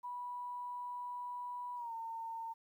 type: tone with pitch glide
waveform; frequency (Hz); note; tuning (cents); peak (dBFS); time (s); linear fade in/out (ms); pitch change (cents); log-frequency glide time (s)
sine; 980 to 909.1; B5 to A#5; -14 to -44; -40; 0.03-2.54; 20; -130; 1.76-1.93
effects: 12-bit